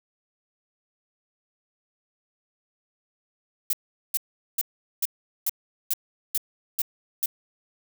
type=noise bursts; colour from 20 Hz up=violet; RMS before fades=-24 dBFS; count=9; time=3.7-7.259 s; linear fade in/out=2 ms; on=31 ms; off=410 ms; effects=none